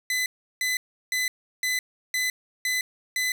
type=tone bursts; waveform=sawtooth; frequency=2012 Hz; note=B6; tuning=32 cents sharp; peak=-20 dBFS; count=7; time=0.1-3.32 s; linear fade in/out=2 ms; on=160 ms; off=350 ms; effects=8-bit